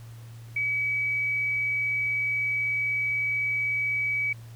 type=tone; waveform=sine; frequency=2279 Hz; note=C#7; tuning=47 cents sharp; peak=-24 dBFS; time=0.56-4.33 s; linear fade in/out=5 ms; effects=added 115 Hz sine -41 dBFS peak until 4.55 s + pink hiss -55 dBFS RMS until 4.55 s